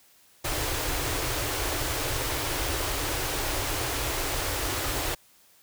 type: band-stop noise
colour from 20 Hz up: pink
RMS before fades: -29 dBFS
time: 0.44-5.15 s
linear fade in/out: 10 ms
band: 140 to 270 Hz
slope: 96 dB/octave
effects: white hiss -59 dBFS RMS until 5.62 s